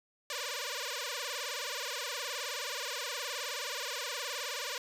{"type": "tone with vibrato", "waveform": "5% pulse", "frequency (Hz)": 531, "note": "C5", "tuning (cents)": 25, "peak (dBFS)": -24, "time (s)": [0.3, 4.78], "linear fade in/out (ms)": 2, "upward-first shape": "sine", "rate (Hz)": 19, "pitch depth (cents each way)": 210, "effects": ["resampled to 32000 Hz"]}